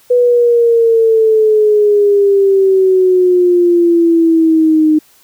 sine exponential sweep, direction down, 493.9 to 306.7 Hz, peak -6 dBFS, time 0.1-4.99 s, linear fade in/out 10 ms, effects white hiss -48 dBFS RMS until 5.23 s

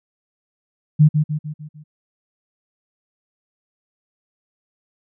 sine tone with echo, 151.5 Hz, D#3, 46 cents flat, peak -7 dBFS, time 0.99-1.09 s, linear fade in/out 20 ms, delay 150 ms, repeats 5, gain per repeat -6 dB, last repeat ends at 1.84 s, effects none

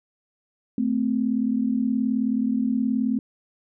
sine tone pair together, 220 / 258.9 Hz, A3 / C4, 0 / -18 cents, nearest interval minor third, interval 282 cents, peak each -23 / -23 dBFS, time 0.78-3.19 s, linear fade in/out 2 ms, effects none

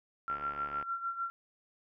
sine tone with tremolo, 1366 Hz, F6, 39 cents flat, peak -31 dBFS, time 0.28-1.3 s, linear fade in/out 0 ms, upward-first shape sine, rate 6.6 Hz, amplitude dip 70%
click train, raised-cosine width 0.5 ms, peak -29 dBFS, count 39, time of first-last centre 0.3-0.826 s, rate 72.2 Hz
effects none

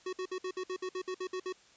square tone bursts, 370.4 Hz, F#4, 2 cents sharp, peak -35 dBFS, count 12, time 0.06-1.526 s, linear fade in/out 5 ms, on 69 ms, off 58 ms, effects white hiss -61 dBFS RMS until 1.76 s + resampled to 16000 Hz

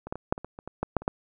clicks, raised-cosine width 1 ms, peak -24 / -17 / -22 / -8 / -23 / -23 / -26 / -23 / -13 / -8 / -27 / -10 dBFS, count 12, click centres 0.07 / 0.125 / 0.156 / 0.325 / 0.379 / 0.446 / 0.589 / 0.676 / 0.83 / 0.967 / 1.02 / 1.079 s, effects none

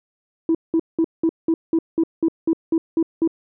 sine tone bursts, 327.2 Hz, E4, 13 cents flat, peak -13 dBFS, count 12, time 0.49-3.276 s, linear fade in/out 2 ms, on 58 ms, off 190 ms, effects tanh soft clip ceiling -11 dBFS

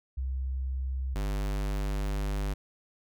sine / square tone pair in turn, 65.41 / 49.82 Hz, C2 / G1, 0 / +29 cents, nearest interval perfect fourth, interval 471 cents, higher first, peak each -29 / -29 dBFS, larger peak neither, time 0.17-1.15 / 1.15-2.54 s, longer second, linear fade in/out 10 ms, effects none

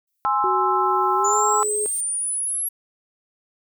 violet noise with exponential growth, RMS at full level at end -36 dBFS, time 0.07-2.01 s, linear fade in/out 5 ms, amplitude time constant 420 ms
sine chord, Ab augmented, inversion none, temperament equal, 830.6 / 1046.5 / 1318.5 Hz, Ab5 / C6 / E6, 0 / 0 / 0 cents, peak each -22 dBFS, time 0.25-1.63 s, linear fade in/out 0 ms
sine tone with pitch glide, 373.3 to 421.4 Hz, F#4 to G#4, +15 to +25 cents, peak -24 dBFS, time 0.44-1.86 s, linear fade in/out 0 ms, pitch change +210 cents, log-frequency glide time 1.15-1.35 s
sine exponential sweep, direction up, 6950 to 11350 Hz, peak -22 dBFS, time 1.24-2.69 s, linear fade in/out 10 ms
effects none

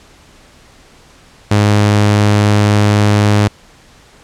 sawtooth tone, 103.83 Hz, G#2, in tune, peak -4 dBFS, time 1.51-3.48 s, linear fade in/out 5 ms, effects pink hiss -44 dBFS RMS until 4.23 s + low-pass 8000 Hz 12 dB/octave

